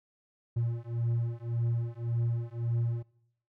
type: beating tone pair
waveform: triangle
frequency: 116.54 / 118.34 Hz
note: A#2 / A#2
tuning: 0 / +27 cents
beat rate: 1.8 Hz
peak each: -30 dBFS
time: 0.56-3.03 s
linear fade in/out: 10 ms
effects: noise-tail reverb RT60 0.7 s tail -20 dB re dry